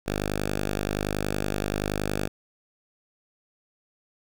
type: tone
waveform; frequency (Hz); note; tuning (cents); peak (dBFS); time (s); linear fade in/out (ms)
5% pulse; 50.6; G#1; -44; -15; 0.06-2.28; 10
effects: none